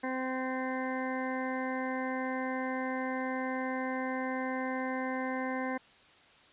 harmonic tone, 259.1 Hz, C4, 17 cents flat, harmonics 1 / 2 / 3 / 4 / 6 / 7 / 8, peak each -35 / -38 / -40 / -41 / -43 / -43 / -44 dBFS, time 0.03-5.78 s, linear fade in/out 10 ms, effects white hiss -59 dBFS RMS until 6.52 s + resampled to 8000 Hz

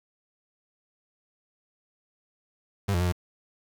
35% pulse tone with pitch steps, 99.8 / 86.8 / 89.6 / 88.4 Hz, G2 / F2 / F2 / F2, +32 / -10 / +45 / +22 cents, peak -21 dBFS, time 2.88-3.124 s, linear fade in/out 10 ms, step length 61 ms, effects 8-bit

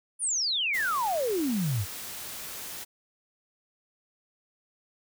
sine exponential sweep, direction down, 10150 to 89.7 Hz, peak -25 dBFS, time 0.19-1.86 s, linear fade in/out 50 ms
white noise, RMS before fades -39 dBFS, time 0.73-2.85 s, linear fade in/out 20 ms
effects none

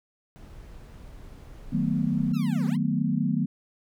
brown noise, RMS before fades -44 dBFS, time 0.36-2.32 s, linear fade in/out 0 ms
sine chord, B dominant seventh, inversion first, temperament just, 154.34 / 185.21 / 222.2 / 246.9 Hz, D#3 / F#3 / A3 / B3, -14 / +2 / +17 / 0 cents, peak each -28 dBFS, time 1.72-3.46 s, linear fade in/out 10 ms
15% pulse linear two-way sweep, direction down then up, 1400 to 370 to 1116 Hz, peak -35 dBFS, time 2.33-2.77 s, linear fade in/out 20 ms, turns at 2.66 s
effects none

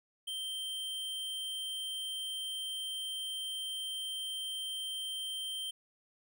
square tone, 3136 Hz, G7, in tune, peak -37 dBFS, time 0.27-5.71 s, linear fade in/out 10 ms, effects none

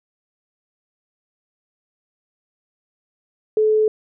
sine tone, 431.6 Hz, A4, 33 cents flat, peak -13 dBFS, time 3.57-3.88 s, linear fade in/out 2 ms, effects none

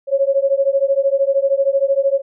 sine beating tone pair, 543 / 556 Hz, C#5 / C#5, -36 / +5 cents, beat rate 13 Hz, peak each -16 dBFS, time 0.07-2.22 s, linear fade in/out 50 ms, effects none

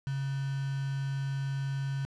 sine tone with quantisation, 136.8 Hz, C#3, 23 cents flat, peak -30 dBFS, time 0.07-2.05 s, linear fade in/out 0 ms, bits 7, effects low-pass 6000 Hz 12 dB/octave

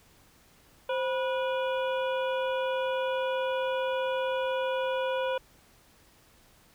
harmonic tone with a mistuned harmonic, 487.7 Hz, B4, 22 cents flat, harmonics 1 / 2 / 3 / 5 / 6 / 7, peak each -28 / -34 / -38 / -42 / -44 / -45 dBFS, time 0.89-5.38 s, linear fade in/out 5 ms, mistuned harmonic 1, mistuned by +120 cents, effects pink hiss -60 dBFS RMS until 6.74 s

